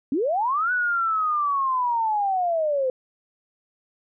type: linear two-way sweep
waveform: sine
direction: up then down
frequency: 246.2 to 1494 to 503 Hz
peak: -20 dBFS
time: 0.12-2.9 s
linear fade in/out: 2 ms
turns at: 0.72 s
effects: none